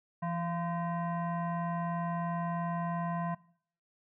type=tone with frequency modulation; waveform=sine; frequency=169.1 Hz; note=E3; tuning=44 cents sharp; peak=-31 dBFS; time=0.22-3.35 s; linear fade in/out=10 ms; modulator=857 Hz; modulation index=0.99; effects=noise-tail reverb RT60 0.6 s tail -21 dB re dry